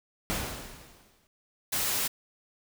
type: noise with exponential decay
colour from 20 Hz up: pink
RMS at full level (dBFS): -29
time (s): 0.3-1.27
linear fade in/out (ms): 0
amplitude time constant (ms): 210
type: noise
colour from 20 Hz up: white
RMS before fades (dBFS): -29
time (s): 1.72-2.08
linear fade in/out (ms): 10
effects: none